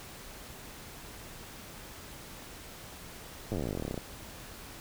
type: slowing click train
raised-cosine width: 2 ms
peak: -21 dBFS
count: 25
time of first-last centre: 3.52-3.977 s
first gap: 9 ms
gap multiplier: 1.06
effects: pink hiss -47 dBFS RMS until 4.8 s